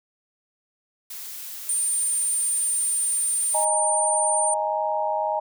blue noise, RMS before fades -36 dBFS, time 1.1-3.65 s, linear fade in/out 5 ms
sine tone, 9010 Hz, C#9, 27 cents sharp, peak -21 dBFS, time 1.69-4.54 s, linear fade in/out 2 ms
sine chord, D# suspended fourth, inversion none, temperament equal, 622.3 / 830.6 / 932.3 Hz, D#5 / G#5 / A#5, 0 / 0 / 0 cents, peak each -26 / -26 / -27 dBFS, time 3.54-5.4 s, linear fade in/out 10 ms
effects none

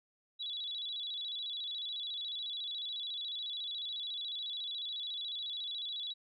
sine tone with vibrato, 3654 Hz, A#7, 35 cents flat, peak -37 dBFS, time 0.39-6.14 s, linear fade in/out 20 ms, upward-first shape square, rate 14 Hz, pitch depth 110 cents each way, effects none

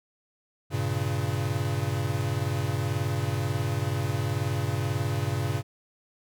square chord, G diminished, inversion none, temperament equal, 98 / 116.54 / 138.59 Hz, G2 / Bb2 / Db3, 0 / 0 / 0 cents, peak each -31 dBFS, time 0.7-5.63 s, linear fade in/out 50 ms, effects none

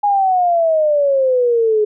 sine exponential sweep, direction down, 830.6 to 418.4 Hz, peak -11 dBFS, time 0.03-1.85 s, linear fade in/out 10 ms, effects none

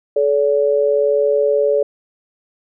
sine tone pair together, 430.8 / 571.5 Hz, A4 / D5, -37 / -47 cents, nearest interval perfect fourth, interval 490 cents, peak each -15 dBFS, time 0.16-1.83 s, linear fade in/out 5 ms, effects none

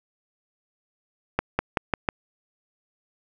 accelerating click train, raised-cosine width 0.5 ms, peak -6 dBFS, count 5, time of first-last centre 1.39-2.088 s, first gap 200 ms, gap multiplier 0.91, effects none

